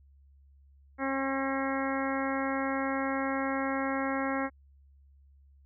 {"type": "harmonic tone", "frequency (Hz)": 270, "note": "C#4", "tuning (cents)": -45, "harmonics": [1, 2, 3, 4, 5, 6, 7, 8], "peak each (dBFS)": [-32, -35, -37, -38, -39, -40, -40, -41], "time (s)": [0.98, 4.5], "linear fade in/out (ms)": 50, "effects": ["added 69 Hz sine -56 dBFS peak until 5.65 s"]}